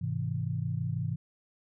sine chord, Ab augmented, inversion none, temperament just, 103.83 / 129.78 / 162.23 Hz, Ab2 / C3 / E3, 0 / -14 / -27 cents, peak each -34 / -33 / -34 dBFS, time 0.01-1.16 s, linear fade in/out 10 ms, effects none

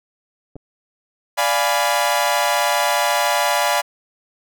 clicks, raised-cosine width 2 ms, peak -24 dBFS, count 2, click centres 0.557 / 0.564 s
sawtooth chord, D diminished seventh, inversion none, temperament equal with one note detuned, 585.3 / 698.5 / 830.6 / 987.8 Hz, D5 / F5 / Ab5 / Cb6, -6 / 0 / 0 / 0 cents, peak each -18 dBFS, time 1.37-3.82 s, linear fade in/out 20 ms
effects none

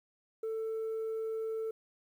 sine tone, 444 Hz, A4, 16 cents sharp, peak -31 dBFS, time 0.43-1.71 s, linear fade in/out 5 ms, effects tanh soft clip ceiling -32 dBFS + 11-bit

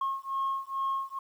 sine beating tone pair, 1081 / 1083.3 Hz, C#6 / C#6, -44 / -40 cents, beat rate 2.3 Hz, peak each -31 dBFS, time 0.01-1.19 s, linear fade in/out 5 ms, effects tanh soft clip ceiling -24 dBFS + 10-bit

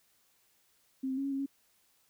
sine tone with pitch steps, 264.8 / 262.2 / 274.2 / 277 / 271.5 / 276.1 Hz, C4 / C4 / C#4 / C#4 / C#4 / C#4, +21 / +4 / -19 / -1 / -36 / -7 cents, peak -31 dBFS, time 1.03-1.462 s, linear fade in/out 10 ms, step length 72 ms, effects white hiss -70 dBFS RMS until 2.09 s

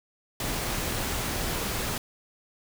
pink noise, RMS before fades -30 dBFS, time 0.4-1.98 s, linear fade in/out 2 ms, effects none

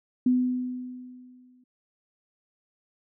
sine tone with exponential decay, 251.1 Hz, B3, 29 cents sharp, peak -17 dBFS, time 0.26-1.64 s, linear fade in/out 5 ms, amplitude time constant 300 ms, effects none

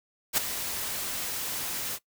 white noise with ADSR envelope, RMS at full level -22 dBFS, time 0.33-1.99 s, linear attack 45 ms, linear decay 9 ms, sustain -11 dB, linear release 50 ms, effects noise-tail reverb RT60 0.1 s tail -19 dB re dry

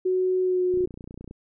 sine tone with pitch glide, 370 to 363.4 Hz, F#4 to F#4, 0 to -31 cents, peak -20 dBFS, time 0.05-0.86 s, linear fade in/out 10 ms, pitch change -31 cents, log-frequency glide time 0.42-0.63 s
click train, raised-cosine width 3 ms, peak -27 dBFS, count 18, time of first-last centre 0.74-1.31 s, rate 29.8 Hz
effects none

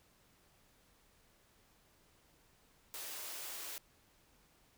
white high-pass noise, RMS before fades -45 dBFS, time 2.94-3.78 s, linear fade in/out 0 ms, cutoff 310 Hz, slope 48 dB/octave, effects pink hiss -69 dBFS RMS until 4.77 s

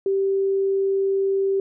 sine tone, 390 Hz, G4, 9 cents flat, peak -18 dBFS, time 0.06-1.6 s, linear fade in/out 2 ms, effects none

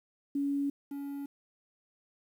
sine / triangle tone pair in turn, 281.6 / 281.6 Hz, C#4 / C#4, +27 / +27 cents, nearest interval unison, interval 0 cents, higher neither, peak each -28 / -34 dBFS, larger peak first, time 0.35-0.7 / 0.91-1.26 s, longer neither, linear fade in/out 5 ms, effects 10-bit

